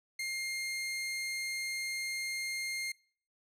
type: tone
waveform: sawtooth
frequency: 2120 Hz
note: C7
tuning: 22 cents sharp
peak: -31 dBFS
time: 0.19-2.92 s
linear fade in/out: 5 ms
effects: noise-tail reverb RT60 0.5 s tail -25 dB re dry + low-pass 12000 Hz 12 dB/octave